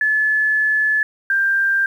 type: tone pair in turn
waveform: sine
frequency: 1725 / 1586 Hz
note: A6 / G6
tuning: -35 / +20 cents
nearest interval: minor second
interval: 145 cents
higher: first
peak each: -14 dBFS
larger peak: neither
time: 0.01-1.03 / 1.3-1.86 s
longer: first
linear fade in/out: 2 ms
effects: 8-bit